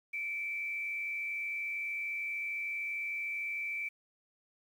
sine tone with frequency modulation, 2321 Hz, D7, 21 cents flat, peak -34 dBFS, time 0.13-3.89 s, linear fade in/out 10 ms, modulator 93.2 Hz, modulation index 0.6, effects 10-bit

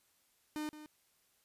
45% pulse tone with echo, 303.8 Hz, D#4, 41 cents flat, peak -37 dBFS, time 0.56-0.69 s, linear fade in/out 0 ms, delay 170 ms, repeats 1, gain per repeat -12 dB, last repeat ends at 0.86 s, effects white hiss -73 dBFS RMS until 1.44 s + resampled to 32000 Hz

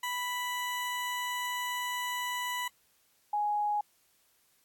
20% pulse / sine tone pair in turn, 987.8 / 832.2 Hz, B5 / G#5, 0 / +3 cents, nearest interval minor third, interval 297 cents, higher first, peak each -27 dBFS, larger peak neither, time 0.03-2.68 / 3.33-3.81 s, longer first, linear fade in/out 5 ms, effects white hiss -69 dBFS RMS until 4.64 s + AAC 64 kbps

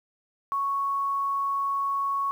sine tone with quantisation, 1108.7 Hz, C#6, in tune, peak -24 dBFS, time 0.52-2.31 s, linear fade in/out 0 ms, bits 9, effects none

